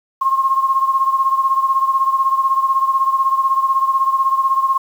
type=beating tone pair; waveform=sine; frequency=1070 / 1086 Hz; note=C6 / C#6; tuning=+38 / -36 cents; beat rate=16 Hz; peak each=-14 / -19 dBFS; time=0.21-4.78 s; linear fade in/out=10 ms; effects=7-bit